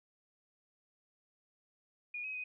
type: tone with pitch steps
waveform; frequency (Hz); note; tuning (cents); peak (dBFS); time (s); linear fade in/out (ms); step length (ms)
sine; 2442 / 2540 / 2501; D#7 / D#7 / D#7; -33 / +35 / +8; -38; 2.14-2.44; 5; 100
effects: none